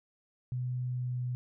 sine tone with pitch glide, 125.3 to 124.36 Hz, B2 to B2, +25 to +12 cents, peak -31 dBFS, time 0.52-1.35 s, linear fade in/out 0 ms, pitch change -13 cents, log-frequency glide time 0.86-1.2 s, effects none

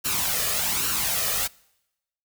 white noise with flanger, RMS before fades -25 dBFS, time 0.04-1.48 s, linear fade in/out 20 ms, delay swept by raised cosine 0.71 to 1.69 ms, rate 1.2 Hz, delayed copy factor +0.6, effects noise-tail reverb RT60 0.9 s tail -25 dB re dry

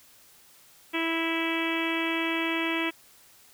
harmonic tone, 328.8 Hz, E4, 4 cents flat, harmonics 1 / 2 / 3 / 4 / 5 / 6 / 7 / 8 / 9 / 10, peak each -29 / -38 / -36 / -39 / -39 / -35 / -34 / -34 / -41 / -38 dBFS, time 0.93-2.91 s, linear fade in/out 20 ms, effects white hiss -56 dBFS RMS until 3.53 s

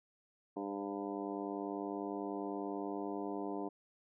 harmonic tone with a mistuned harmonic, 100.1 Hz, G2, 37 cents sharp, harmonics 2 / 3 / 4 / 5 / 6 / 7 / 8 / 9 / 10, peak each -47 / -41 / -43 / -49 / -51 / -46 / -54 / -49 / -53 dBFS, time 0.56-3.69 s, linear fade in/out 10 ms, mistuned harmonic 6, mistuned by -28 cents, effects none

